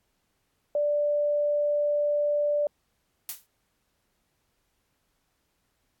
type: tone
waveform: sine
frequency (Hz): 587.3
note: D5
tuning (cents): 0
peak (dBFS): -22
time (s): 0.75-2.67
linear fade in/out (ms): 2
type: noise with exponential decay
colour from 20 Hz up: blue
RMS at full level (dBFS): -29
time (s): 3.29-3.46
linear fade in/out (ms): 1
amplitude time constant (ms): 36
effects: pink hiss -74 dBFS RMS until 6 s + AAC 64 kbps